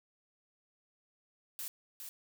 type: noise with echo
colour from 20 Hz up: blue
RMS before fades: -41 dBFS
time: 1.59-1.68 s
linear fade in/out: 0 ms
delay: 410 ms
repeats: 1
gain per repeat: -5 dB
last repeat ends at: 2.09 s
effects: none